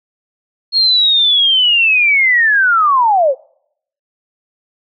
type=linear sweep; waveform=sine; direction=down; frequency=4303 to 493.9 Hz; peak=-8 dBFS; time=0.72-3.35 s; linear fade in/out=50 ms; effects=noise-tail reverb RT60 0.7 s tail -26 dB re dry